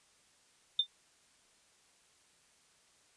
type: tone with exponential decay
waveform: sine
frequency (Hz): 3597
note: A7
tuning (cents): +37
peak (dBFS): -22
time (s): 0.79-0.87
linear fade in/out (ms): 5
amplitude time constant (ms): 17
effects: white hiss -67 dBFS RMS until 3.16 s + resampled to 22050 Hz